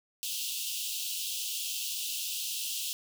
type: high-pass noise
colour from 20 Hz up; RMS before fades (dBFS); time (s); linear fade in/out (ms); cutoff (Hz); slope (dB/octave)
pink; -35; 0.23-2.93; 0; 2700; 96
effects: none